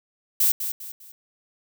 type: noise with echo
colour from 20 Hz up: violet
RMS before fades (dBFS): -19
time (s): 0.4-0.52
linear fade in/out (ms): 5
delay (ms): 200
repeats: 3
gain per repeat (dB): -9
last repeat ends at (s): 1.12
effects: none